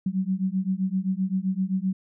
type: beating tone pair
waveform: sine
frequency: 185.2 / 192.9 Hz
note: F#3 / G3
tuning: +2 / -28 cents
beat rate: 7.7 Hz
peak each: -26 dBFS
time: 0.06-1.93 s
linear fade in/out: 5 ms
effects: none